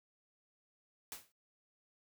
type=noise with exponential decay; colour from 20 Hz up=white; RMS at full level=-42 dBFS; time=1.12-1.32 s; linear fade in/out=1 ms; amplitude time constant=42 ms; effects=noise-tail reverb RT60 0.1 s tail -20 dB re dry